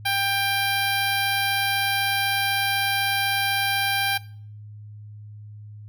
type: tone with notch filter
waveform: 10% pulse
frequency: 792 Hz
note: G5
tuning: 18 cents sharp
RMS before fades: -23 dBFS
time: 0.05-4.18 s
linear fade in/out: 10 ms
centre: 6800 Hz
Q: 1.5
effects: noise-tail reverb RT60 0.5 s tail -21 dB re dry + added 105 Hz sine -38 dBFS peak until 5.88 s

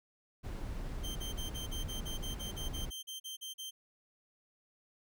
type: noise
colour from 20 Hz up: brown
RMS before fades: -40 dBFS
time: 0.43-2.91 s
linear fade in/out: 20 ms
type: tone bursts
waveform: sawtooth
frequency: 3136 Hz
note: G7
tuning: in tune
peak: -38 dBFS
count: 16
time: 1.03-3.71 s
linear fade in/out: 20 ms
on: 130 ms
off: 40 ms
effects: none

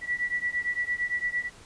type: beating tone pair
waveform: sine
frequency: 1948 / 1956.8 Hz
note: B6 / B6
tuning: -24 / -16 cents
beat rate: 8.8 Hz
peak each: -29 / -30 dBFS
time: 0.01-1.5 s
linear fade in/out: 50 ms
effects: pink hiss -51 dBFS RMS until 1.65 s + resampled to 22050 Hz

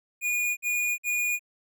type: tone bursts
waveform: square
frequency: 2444 Hz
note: D#7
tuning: 32 cents flat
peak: -25 dBFS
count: 3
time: 0.21-1.394 s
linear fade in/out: 50 ms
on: 360 ms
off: 52 ms
effects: none

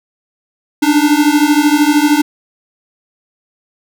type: beating tone pair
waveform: square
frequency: 290 / 303 Hz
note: D4 / D#4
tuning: -22 / -46 cents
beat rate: 13 Hz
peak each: -12 dBFS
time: 0.82-2.22 s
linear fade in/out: 10 ms
effects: none

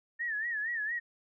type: tone with vibrato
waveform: sine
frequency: 1798 Hz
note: A6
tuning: 37 cents sharp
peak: -31 dBFS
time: 0.19-1 s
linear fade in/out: 20 ms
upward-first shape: sine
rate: 4.3 Hz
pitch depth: 120 cents each way
effects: none

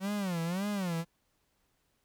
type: tone with vibrato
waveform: 45% pulse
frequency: 185 Hz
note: F#3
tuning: in tune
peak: -31 dBFS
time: 0-1.05 s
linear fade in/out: 50 ms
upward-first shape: sine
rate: 1.8 Hz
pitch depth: 200 cents each way
effects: pink hiss -75 dBFS RMS until 2.04 s

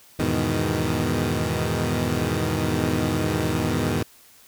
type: chord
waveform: 15% pulse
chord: E major seventh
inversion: none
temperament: equal with one note detuned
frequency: 82.69 / 103.83 / 123.47 / 155.56 Hz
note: E2 / G#2 / B2 / D#3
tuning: +6 / 0 / 0 / 0 cents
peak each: -21 dBFS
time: 0.19-4.03 s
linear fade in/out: 5 ms
effects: white hiss -52 dBFS RMS until 4.47 s

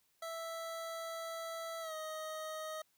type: tone with pitch glide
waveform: 25% pulse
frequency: 659 to 626.3 Hz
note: E5 to D#5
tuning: -1 to +11 cents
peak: -37 dBFS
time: 0.22-2.82 s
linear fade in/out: 5 ms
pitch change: -88 cents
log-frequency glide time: 1.81-1.94 s
effects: white hiss -75 dBFS RMS until 2.97 s

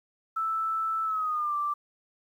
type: tone with pitch glide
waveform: sine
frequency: 1318.5 to 1174.6 Hz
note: E6 to D6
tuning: 0 to 0 cents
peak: -26 dBFS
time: 0.36-1.74 s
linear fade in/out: 10 ms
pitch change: -200 cents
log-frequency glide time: 1.04-1.55 s
effects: 10-bit

